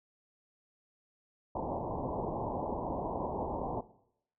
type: low-pass noise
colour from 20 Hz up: white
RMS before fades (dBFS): -36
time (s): 1.55-3.81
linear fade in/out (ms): 5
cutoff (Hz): 1000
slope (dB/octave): 96
effects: noise-tail reverb RT60 0.7 s tail -17 dB re dry